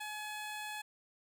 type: tone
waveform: 15% pulse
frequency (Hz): 848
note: G#5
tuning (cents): +36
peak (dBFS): -34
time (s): 0-0.82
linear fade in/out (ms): 10
effects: none